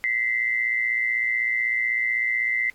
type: tone pair together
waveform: sine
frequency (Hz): 1954 / 2070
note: B6 / C7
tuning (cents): -19 / -19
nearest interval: minor second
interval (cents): 100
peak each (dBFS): -27 / -22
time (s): 0.04-2.7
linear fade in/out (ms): 0
effects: pink hiss -58 dBFS RMS until 2.74 s + AAC 64 kbps